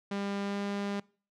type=tone with pitch glide; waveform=sawtooth; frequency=200 to 201.3 Hz; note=G3 to G3; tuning=+35 to +46 cents; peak=-28 dBFS; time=0.11-1 s; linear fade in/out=5 ms; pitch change=+11 cents; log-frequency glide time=0.43-0.59 s; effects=noise-tail reverb RT60 0.4 s tail -23 dB re dry + low-pass 5000 Hz 12 dB/octave